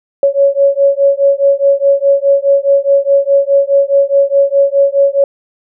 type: beating tone pair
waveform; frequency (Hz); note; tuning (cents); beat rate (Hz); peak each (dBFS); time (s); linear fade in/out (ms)
sine; 554.4 / 559.2; C#5 / C#5; 0 / +15; 4.8; -10; 0.23-5.24; 2
effects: none